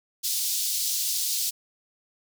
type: high-pass noise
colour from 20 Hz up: pink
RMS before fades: -27 dBFS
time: 0.23-1.51 s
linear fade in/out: 20 ms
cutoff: 4100 Hz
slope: 24 dB/octave
effects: none